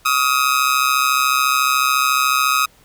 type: tone with amplitude modulation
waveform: sawtooth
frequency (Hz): 1264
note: D#6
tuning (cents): +27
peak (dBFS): -7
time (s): 0.05-2.66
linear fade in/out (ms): 10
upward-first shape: sine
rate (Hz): 134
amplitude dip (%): 80
effects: pink hiss -52 dBFS RMS until 2.84 s

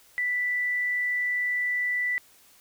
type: tone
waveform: sine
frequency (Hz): 1975.5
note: B6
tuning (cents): 0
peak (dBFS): -24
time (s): 0.18-2.18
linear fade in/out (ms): 0
effects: white hiss -57 dBFS RMS until 2.6 s

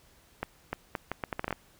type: accelerating click train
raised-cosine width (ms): 0.5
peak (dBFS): -16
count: 11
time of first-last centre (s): 0.43-1.527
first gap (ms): 300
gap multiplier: 0.74
effects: pink hiss -61 dBFS RMS until 1.79 s

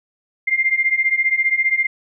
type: beating tone pair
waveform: sine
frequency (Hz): 2094 / 2109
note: C7 / C7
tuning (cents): +1 / +13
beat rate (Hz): 15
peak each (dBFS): -19 / -17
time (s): 0.47-1.87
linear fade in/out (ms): 10
effects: none

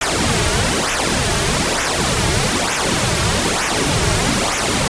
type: noise with flanger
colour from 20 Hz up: pink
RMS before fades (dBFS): -17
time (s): 0.01-4.88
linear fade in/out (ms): 5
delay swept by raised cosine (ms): 0.22 to 4.02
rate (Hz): 1.1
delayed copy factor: -0.7
effects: resampled to 22050 Hz

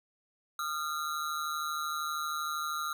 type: ring-modulated tone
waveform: square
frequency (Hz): 1299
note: E6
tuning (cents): -26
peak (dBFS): -30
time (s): 0.59-2.93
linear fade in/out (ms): 2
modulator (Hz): 76.4
effects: none

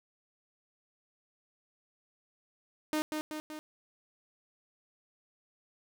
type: tone with echo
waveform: sawtooth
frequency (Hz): 307.1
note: D#4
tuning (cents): -23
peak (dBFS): -25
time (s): 2.93-3.02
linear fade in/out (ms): 0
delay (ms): 190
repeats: 3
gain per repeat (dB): -4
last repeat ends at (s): 3.59
effects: none

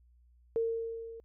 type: tone with level ramp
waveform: sine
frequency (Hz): 456.3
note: A#4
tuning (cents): -37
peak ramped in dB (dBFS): -26 to -44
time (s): 0.56-1.2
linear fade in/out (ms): 0
effects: added 60 Hz sine -60 dBFS peak until 1.24 s

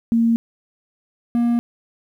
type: tone pair in turn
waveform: sine / triangle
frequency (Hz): 230.3 / 236.9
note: A#3 / A#3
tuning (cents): -21 / +28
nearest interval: unison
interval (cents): 49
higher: second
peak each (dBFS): -13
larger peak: neither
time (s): 0.12-0.36 / 1.35-1.59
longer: neither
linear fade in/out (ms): 0
effects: 9-bit

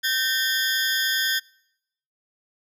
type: ring-modulated tone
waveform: 20% pulse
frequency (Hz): 1686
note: G#6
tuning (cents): +26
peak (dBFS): -13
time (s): 0.03-1.4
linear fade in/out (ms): 20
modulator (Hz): 135
effects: noise-tail reverb RT60 0.8 s tail -26 dB re dry

